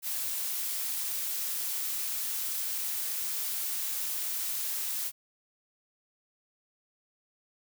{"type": "noise", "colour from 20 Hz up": "blue", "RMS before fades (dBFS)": -33, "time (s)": [0.02, 5.12], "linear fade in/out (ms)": 50, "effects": []}